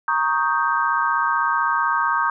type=chord; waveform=sine; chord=Eb dominant seventh; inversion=second; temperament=equal; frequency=932.3 / 1108.7 / 1244.5 / 1568 Hz; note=Bb5 / Db6 / Eb6 / G6; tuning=0 / 0 / 0 / 0 cents; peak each=-23 dBFS; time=0.08-2.3 s; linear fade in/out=2 ms; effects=none